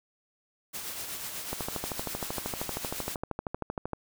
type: noise with tremolo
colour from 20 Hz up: white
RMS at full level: -36 dBFS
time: 0.73-3.16 s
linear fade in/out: 20 ms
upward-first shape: triangle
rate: 8.1 Hz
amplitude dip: 45%
type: click train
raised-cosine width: 1 ms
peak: -18 dBFS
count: 32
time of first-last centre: 1.53-3.933 s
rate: 12.9 Hz
effects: none